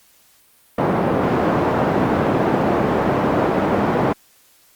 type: band-pass noise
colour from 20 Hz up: pink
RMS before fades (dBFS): -18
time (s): 0.78-4.13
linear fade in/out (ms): 5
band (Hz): 180 to 950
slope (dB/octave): 12
effects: white hiss -54 dBFS RMS until 4.75 s + Opus 48 kbps